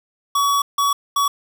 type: tone bursts at uneven times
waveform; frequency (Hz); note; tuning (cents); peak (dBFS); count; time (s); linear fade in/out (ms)
square; 1130; C#6; +33; -16; 3; 0.35-0.62 / 0.78-0.93 / 1.16-1.28; 5
effects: 7-bit